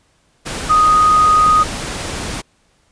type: tone in noise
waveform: sine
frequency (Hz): 1244.5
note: D#6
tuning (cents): 0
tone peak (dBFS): -8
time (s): 0.69-1.64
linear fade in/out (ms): 20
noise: pink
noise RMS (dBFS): -24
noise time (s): 0.45-2.42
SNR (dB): +13
effects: pink hiss -58 dBFS RMS until 2.91 s + resampled to 22050 Hz